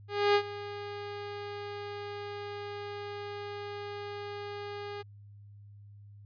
sawtooth tone with ADSR envelope, 409.1 Hz, G#4, 26 cents flat, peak -17 dBFS, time 0.08-5.03 s, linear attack 270 ms, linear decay 72 ms, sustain -17 dB, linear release 21 ms, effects added 102 Hz sine -49 dBFS peak until 6.25 s + resampled to 11025 Hz

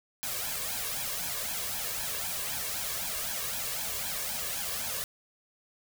white noise with flanger, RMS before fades -34 dBFS, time 0.23-5.04 s, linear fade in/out 0 ms, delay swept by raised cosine 1.2 to 1.83 ms, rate 3.9 Hz, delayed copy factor +0.75, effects none

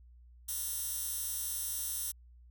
15% pulse tone with high-pass filter, 351.6 Hz, F4, 12 cents sharp, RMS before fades -37 dBFS, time 0.48-2.12 s, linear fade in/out 10 ms, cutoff 10000 Hz, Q 0.89, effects added 60 Hz sine -54 dBFS peak until 2.5 s

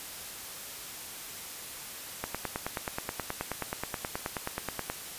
click train, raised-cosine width 0.5 ms, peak -16 dBFS, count 26, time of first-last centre 2.24-4.9 s, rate 9.4 Hz, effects white hiss -42 dBFS RMS until 5.18 s + resampled to 32000 Hz

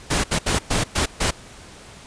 pink noise bursts at uneven times, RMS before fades -20 dBFS, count 6, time 0.1-0.24 / 0.31-0.39 / 0.46-0.59 / 0.7-0.84 / 0.95-1.06 / 1.2-1.31 s, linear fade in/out 10 ms, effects pink hiss -43 dBFS RMS until 2.06 s + resampled to 22050 Hz

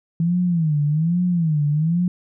sine tone with vibrato, 162.1 Hz, E3, 29 cents flat, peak -16 dBFS, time 0.2-2.08 s, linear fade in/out 2 ms, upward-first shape sine, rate 1.2 Hz, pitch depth 180 cents each way, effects none

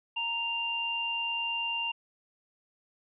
sine tone pair together, 930.7 / 2789 Hz, A#5 / F7, -3 / -3 cents, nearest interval octave + perfect fifth, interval 1900 cents, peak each -36 / -30 dBFS, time 0.16-1.92 s, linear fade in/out 10 ms, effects none

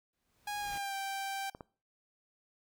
pink noise with exponential growth, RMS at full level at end -47 dBFS, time 0.13-0.78 s, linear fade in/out 2 ms, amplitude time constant 140 ms
sawtooth tone with pitch glide, 825 to 783.2 Hz, G#5 to G5, -12 to -2 cents, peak -32 dBFS, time 0.47-1.5 s, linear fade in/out 5 ms, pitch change -90 cents, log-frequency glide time 0.59-0.95 s
clicks, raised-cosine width 1 ms, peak -30 dBFS, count 2, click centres 1.549 / 1.608 s
effects noise-tail reverb RT60 0.4 s tail -22 dB re dry

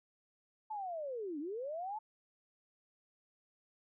sine linear two-way sweep, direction down then up, 884 to 277.2 to 884 Hz, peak -38 dBFS, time 0.7-1.99 s, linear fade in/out 10 ms, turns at 1.39 s, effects none

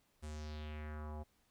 square tone with low-pass filter sweep, 76 Hz, D#2, 40 cents flat, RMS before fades -45 dBFS, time 0.22-1.24 s, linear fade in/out 20 ms, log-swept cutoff 9400 to 740 Hz, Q 2.6, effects pink hiss -75 dBFS RMS until 1.5 s

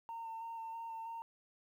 sine tone with vibrato, 910 Hz, A#5, 42 cents flat, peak -40 dBFS, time 0.09-1.22 s, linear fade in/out 0 ms, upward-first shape square, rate 3.1 Hz, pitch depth 14 cents each way, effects tanh soft clip ceiling -39 dBFS + 12-bit

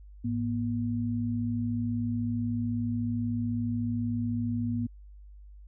sine tone pair together, 106.2 / 240 Hz, G#2 / B3, +39 / -49 cents, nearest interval octave + major second, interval 1412 cents, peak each -31 / -29 dBFS, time 0.24-4.87 s, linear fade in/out 10 ms, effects added 50 Hz sine -46 dBFS peak until 5.67 s

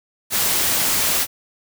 white noise, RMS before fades -19 dBFS, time 0.3-1.27 s, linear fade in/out 50 ms, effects none

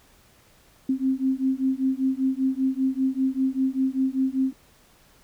sine beating tone pair, 261.6 / 266.7 Hz, C4 / C4, 0 / +33 cents, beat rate 5.1 Hz, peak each -24 dBFS, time 0.89-4.53 s, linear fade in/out 5 ms, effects pink hiss -57 dBFS RMS until 5.23 s

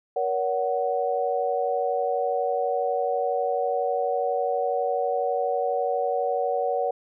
sine tone cluster, 473.9 / 566 / 744 Hz, A#4 / C#5 / F#5, +28 / +36 / +9 cents, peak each -27 / -27 / -26 dBFS, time 0.16-6.91 s, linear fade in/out 5 ms, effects none

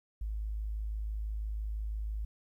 sine tone, 53 Hz, G#1, 36 cents sharp, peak -33 dBFS, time 0.21-2.25 s, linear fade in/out 5 ms, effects 12-bit

